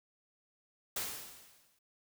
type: noise with exponential decay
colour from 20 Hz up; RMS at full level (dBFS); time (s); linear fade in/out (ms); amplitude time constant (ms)
white; -35; 0.96-1.79; 5; 180
effects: none